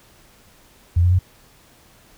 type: tone with pitch steps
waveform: sine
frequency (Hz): 86.2 / 88.9 / 91.6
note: F2 / F2 / F#2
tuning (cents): -22 / +31 / -17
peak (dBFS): -12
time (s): 0.96-1.191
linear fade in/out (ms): 10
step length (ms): 77
effects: pink hiss -52 dBFS RMS until 2.17 s